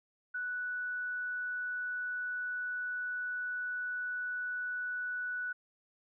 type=tone; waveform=sine; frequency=1480 Hz; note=F#6; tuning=in tune; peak=-34 dBFS; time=0.34-5.53 s; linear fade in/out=10 ms; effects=none